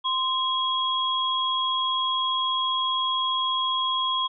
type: tone pair together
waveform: sine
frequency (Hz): 1041 / 3305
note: C6 / G#7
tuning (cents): -9 / -9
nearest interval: octave + minor sixth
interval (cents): 2000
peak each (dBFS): -25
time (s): 0.04-4.28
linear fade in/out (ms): 20
effects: none